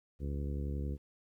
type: harmonic tone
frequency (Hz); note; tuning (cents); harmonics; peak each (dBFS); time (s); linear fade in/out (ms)
71; C#2; +42; 1 / 2 / 3 / 4 / 5 / 6 / 7; -35 / -41 / -45 / -47 / -49 / -51 / -52; 0.19-0.98; 50
effects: 12-bit